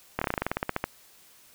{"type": "slowing click train", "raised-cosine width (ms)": 0.5, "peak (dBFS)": -11, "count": 15, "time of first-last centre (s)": [0.19, 0.84], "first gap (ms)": 25, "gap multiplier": 1.09, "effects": ["white hiss -56 dBFS RMS until 1.54 s"]}